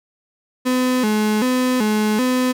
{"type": "tone with vibrato", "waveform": "35% pulse", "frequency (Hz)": 232.5, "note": "A#3", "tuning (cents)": -4, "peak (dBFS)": -14, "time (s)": [0.65, 2.53], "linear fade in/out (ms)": 20, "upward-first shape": "square", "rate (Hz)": 1.3, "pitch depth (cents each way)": 150, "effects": []}